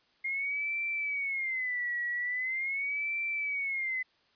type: tone with vibrato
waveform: sine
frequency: 2123 Hz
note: C7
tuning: 25 cents sharp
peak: -30 dBFS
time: 0.24-4.03 s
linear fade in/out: 10 ms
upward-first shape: sine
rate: 0.42 Hz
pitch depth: 170 cents each way
effects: white hiss -68 dBFS RMS until 4.35 s + resampled to 11025 Hz